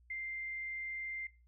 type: tone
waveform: sine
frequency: 2093 Hz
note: C7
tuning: in tune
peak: -38 dBFS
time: 0.1-1.27 s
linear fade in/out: 5 ms
effects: noise-tail reverb RT60 0.3 s tail -19 dB re dry + added 60 Hz sine -62 dBFS peak until 1.47 s